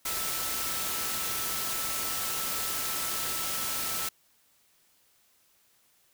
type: tone in noise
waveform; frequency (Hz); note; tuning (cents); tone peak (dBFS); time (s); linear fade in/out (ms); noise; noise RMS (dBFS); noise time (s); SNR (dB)
sine; 1318.5; E6; 0; -41; 0.05-4.09; 5; white; -32; 0.05-4.09; -12
effects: white hiss -66 dBFS RMS until 6.13 s